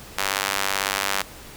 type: tone with high-pass filter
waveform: sawtooth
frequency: 98 Hz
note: G2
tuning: in tune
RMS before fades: -25 dBFS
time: 0.18-1.22 s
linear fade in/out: 5 ms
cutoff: 1100 Hz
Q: 0.68
effects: pink hiss -42 dBFS RMS until 1.56 s